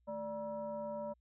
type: tone with frequency modulation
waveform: sine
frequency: 587.3 Hz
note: D5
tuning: in tune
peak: -38 dBFS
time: 0.07-1.14 s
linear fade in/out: 20 ms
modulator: 369 Hz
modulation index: 0.83
effects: added 60 Hz sine -70 dBFS peak until 1.2 s